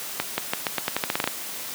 accelerating click train, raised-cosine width 0.3 ms, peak -6 dBFS, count 13, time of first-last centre 0.2-1.275 s, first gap 180 ms, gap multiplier 0.86, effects white hiss -34 dBFS RMS until 1.74 s + high-pass 150 Hz 12 dB/octave

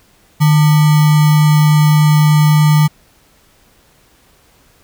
sine tone with sample-and-hold, 151.7 Hz, D#3, 44 cents flat, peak -6 dBFS, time 0.4-2.88 s, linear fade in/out 20 ms, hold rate 1050 Hz, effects pink hiss -51 dBFS RMS until 4.83 s

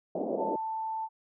white band-pass noise, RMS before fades -32 dBFS, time 0.15-0.56 s, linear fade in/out 5 ms, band 200 to 700 Hz, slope 48 dB/octave
sine tone, 885 Hz, A5, 10 cents sharp, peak -31 dBFS, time 0.37-1.09 s, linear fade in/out 50 ms
effects none

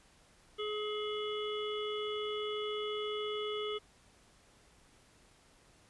harmonic tone, 422.8 Hz, G#4, 31 cents sharp, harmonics 1 / 3 / 5 / 7 / 8, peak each -36 / -43 / -48 / -44 / -45 dBFS, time 0.58-3.79 s, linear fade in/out 20 ms, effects pink hiss -64 dBFS RMS until 5.89 s + resampled to 24000 Hz

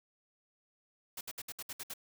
white noise bursts, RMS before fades -42 dBFS, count 8, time 1.17-1.938 s, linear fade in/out 5 ms, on 40 ms, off 64 ms, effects none

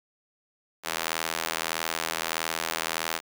sawtooth tone with high-pass filter, 81.6 Hz, E2, 17 cents flat, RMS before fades -31 dBFS, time 0.83-3.21 s, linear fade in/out 50 ms, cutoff 890 Hz, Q 0.53, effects none

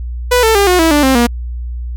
sawtooth tone with pitch steps, 493.9 / 445.1 / 401.2 / 361.6 / 325.9 / 293.7 / 264.7 / 238.5 Hz, B4 / A4 / G4 / F#4 / E4 / D4 / C4 / A#3, 0 / +20 / +40 / -40 / -20 / 0 / +20 / +40 cents, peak -4 dBFS, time 0.31-1.27 s, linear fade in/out 10 ms, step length 120 ms, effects added 60 Hz sine -19 dBFS peak until 1.96 s

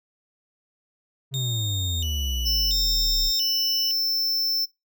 triangle exponential sweep, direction down, 137.2 to 30.87 Hz, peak -23 dBFS, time 1.31-3.32 s, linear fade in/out 50 ms
35% pulse tone with vibrato, 3297 Hz, G#7, 13 cents flat, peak -27 dBFS, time 1.34-3.91 s, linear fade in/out 0 ms, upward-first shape square, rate 0.73 Hz, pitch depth 190 cents each way
square tone, 5330 Hz, E8, 18 cents sharp, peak -22 dBFS, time 2.45-4.66 s, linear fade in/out 20 ms
effects noise-tail reverb RT60 0.2 s tail -23 dB re dry

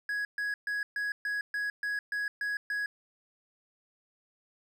triangle tone bursts, 1667 Hz, G#6, 6 cents sharp, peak -28 dBFS, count 10, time 0.09-2.86 s, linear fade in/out 2 ms, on 160 ms, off 130 ms, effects none

